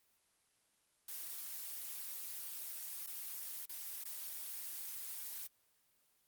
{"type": "noise with dropouts", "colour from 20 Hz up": "blue", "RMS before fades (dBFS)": -45, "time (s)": [1.08, 5.47], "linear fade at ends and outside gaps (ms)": 5, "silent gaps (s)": [[3.064, 3.072], [3.655, 3.693], [4.04, 4.053]], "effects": ["white hiss -75 dBFS RMS until 6.27 s", "Opus 24 kbps"]}